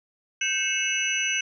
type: tone cluster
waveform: sine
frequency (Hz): 1555 / 2181 / 2632 / 2900 / 6050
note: G6 / C#7 / E7 / F#7 / F#8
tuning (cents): -14 / -29 / -3 / -35 / +38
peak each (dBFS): -32 / -32 / -27 / -29 / -30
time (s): 0.41-1.41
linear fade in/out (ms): 5
effects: none